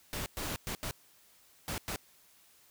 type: noise bursts at uneven times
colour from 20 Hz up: pink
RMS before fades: -37 dBFS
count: 6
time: 0.13-0.26 / 0.37-0.56 / 0.67-0.75 / 0.83-0.91 / 1.68-1.78 / 1.88-1.96 s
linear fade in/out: 0 ms
effects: white hiss -63 dBFS RMS until 2.7 s